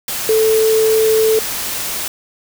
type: tone in noise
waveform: sine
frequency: 440 Hz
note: A4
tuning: in tune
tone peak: -10 dBFS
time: 0.29-1.39 s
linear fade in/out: 2 ms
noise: white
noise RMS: -22 dBFS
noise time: 0.08-2.08 s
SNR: +9 dB
effects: none